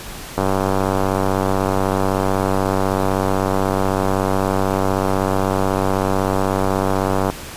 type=click train; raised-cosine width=1 ms; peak=-4 dBFS; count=666; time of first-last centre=0.38-7.3 s; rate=96.1 Hz; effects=pink hiss -33 dBFS RMS until 7.56 s + resampled to 32000 Hz